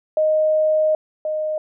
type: tone pair in turn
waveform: sine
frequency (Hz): 621 / 618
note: D#5 / D#5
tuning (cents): -3 / -12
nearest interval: unison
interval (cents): 9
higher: first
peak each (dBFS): -14 / -20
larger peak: first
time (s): 0.17-0.95 / 1.25-1.58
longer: first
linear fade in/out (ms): 2
effects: none